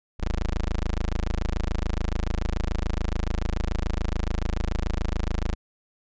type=tone; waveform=20% pulse; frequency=26.97 Hz; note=A0; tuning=34 cents flat; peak=-19 dBFS; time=0.19-5.55 s; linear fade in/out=20 ms; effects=resampled to 16000 Hz